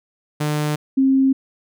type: tone pair in turn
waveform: sawtooth / sine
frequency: 150 / 267.3 Hz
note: D3 / C4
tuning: +37 / +37 cents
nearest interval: minor seventh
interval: 1000 cents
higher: second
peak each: -15 / -12 dBFS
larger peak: second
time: 0.4-0.76 / 0.97-1.33 s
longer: neither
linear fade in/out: 10 ms
effects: none